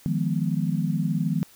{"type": "chord", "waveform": "sine", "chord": "F half-diminished seventh", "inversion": "third", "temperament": "equal", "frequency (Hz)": [155.56, 174.61, 207.7, 246.9], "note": ["Eb3", "F3", "Ab3", "Cb4"], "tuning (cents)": [0, 0, 0, 0], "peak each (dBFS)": [-26, -26, -29, -31], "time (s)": [0.06, 1.43], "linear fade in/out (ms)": 0, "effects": ["white hiss -53 dBFS RMS until 1.55 s"]}